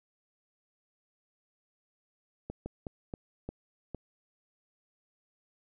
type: slowing click train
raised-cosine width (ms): 2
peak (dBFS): -24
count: 6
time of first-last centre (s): 2.5-3.947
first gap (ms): 160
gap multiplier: 1.3
effects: none